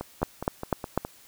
two click trains, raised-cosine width 1 ms, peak -9 / -18 dBFS, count 4 / 6, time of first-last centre 0.23-0.976 / 0.01-1.05 s, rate 4.02 / 4.81 Hz, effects white hiss -54 dBFS RMS until 1.27 s

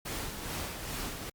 pink noise with tremolo, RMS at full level -36 dBFS, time 0.05-1.3 s, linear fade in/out 10 ms, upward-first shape sine, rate 2.4 Hz, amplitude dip 45%, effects Opus 48 kbps

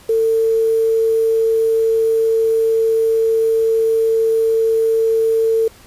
sine tone with quantisation, 448.9 Hz, A4, 35 cents sharp, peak -12 dBFS, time 0.09-5.68 s, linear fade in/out 5 ms, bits 6, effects pink hiss -45 dBFS RMS until 5.86 s + resampled to 32000 Hz

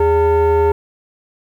sine tone with frequency modulation, 410.3 Hz, G#4, 21 cents flat, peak -8 dBFS, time 0-0.72 s, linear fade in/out 5 ms, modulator 490 Hz, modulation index 0.82, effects tanh soft clip ceiling -9 dBFS + 8-bit

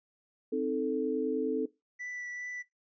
sine chord, A diminished, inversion first, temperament equal, 261.6 / 311.1 / 440 Hz, C4 / Eb4 / A4, 0 / 0 / 0 cents, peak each -33 / -35 / -30 dBFS, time 0.52-1.66 s, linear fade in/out 10 ms
triangle tone with vibrato, 1970 Hz, B6, 5 cents flat, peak -36 dBFS, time 1.99-2.63 s, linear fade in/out 20 ms, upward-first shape triangle, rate 2.5 Hz, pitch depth 12 cents each way
effects noise-tail reverb RT60 0.2 s tail -18 dB re dry + resampled to 16000 Hz

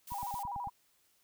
blue noise, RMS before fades -48 dBFS, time 0.07-0.43 s, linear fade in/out 5 ms
sine tone with vibrato, 885 Hz, A5, 10 cents sharp, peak -36 dBFS, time 0.1-0.7 s, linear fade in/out 20 ms, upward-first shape square, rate 12 Hz, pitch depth 160 cents each way
click train, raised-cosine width 5 ms, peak -35 dBFS, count 6, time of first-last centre 0.12-0.673 s, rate 9.04 Hz
effects white hiss -71 dBFS RMS until 1.23 s

